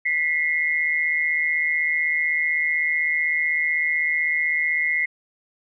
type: tone pair together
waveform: sine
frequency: 1978.1 / 2134 Hz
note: B6 / C7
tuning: +2 / +34 cents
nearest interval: minor second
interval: 132 cents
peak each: -22 dBFS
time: 0.05-5.06 s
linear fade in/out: 10 ms
effects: none